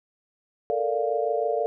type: chord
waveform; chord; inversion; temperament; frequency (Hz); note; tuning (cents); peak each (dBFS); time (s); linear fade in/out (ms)
sine; Bb major seventh; third; equal; 440 / 466.2 / 587.3 / 698.5; A4 / Bb4 / D5 / F5; 0 / 0 / 0 / 0; -28; 0.7-1.66; 0
effects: none